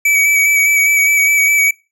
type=tone with vibrato; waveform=square; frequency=2284 Hz; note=D7; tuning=49 cents flat; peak=-10 dBFS; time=0.05-1.71 s; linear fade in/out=5 ms; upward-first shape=square; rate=4.9 Hz; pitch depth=19 cents each way; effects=noise-tail reverb RT60 0.3 s tail -25 dB re dry